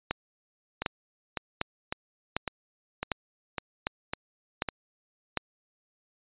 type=two click trains; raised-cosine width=0.3 ms; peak=-14 / -11 dBFS; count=8 / 8; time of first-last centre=0.82-4.687 / 0.11-5.373 s; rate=1.81 / 1.33 Hz; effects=resampled to 8000 Hz